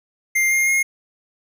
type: tone with pitch steps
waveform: square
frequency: 2100 / 2122 / 2144 Hz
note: C7 / C7 / C7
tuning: +6 / +24 / +42 cents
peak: -16 dBFS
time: 0.35-0.83 s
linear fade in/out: 10 ms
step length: 160 ms
effects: none